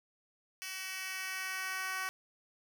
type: tone with high-pass filter sweep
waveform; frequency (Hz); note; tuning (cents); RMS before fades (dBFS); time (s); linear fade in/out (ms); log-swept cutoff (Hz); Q
10% pulse; 376.9; F#4; +32; -39; 0.62-2.09; 0; 2900 to 1200; 1.2
effects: none